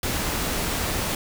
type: noise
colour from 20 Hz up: pink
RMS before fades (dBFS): -26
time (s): 0.03-1.15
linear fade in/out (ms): 2
effects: none